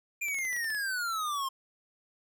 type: exponential sweep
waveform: square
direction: down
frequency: 2423 to 1052 Hz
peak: -31 dBFS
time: 0.21-1.49 s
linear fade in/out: 10 ms
type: clicks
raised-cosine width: 0.2 ms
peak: -30 dBFS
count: 9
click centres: 0.284 / 0.345 / 0.387 / 0.451 / 0.529 / 0.565 / 0.644 / 0.703 / 0.748 s
effects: none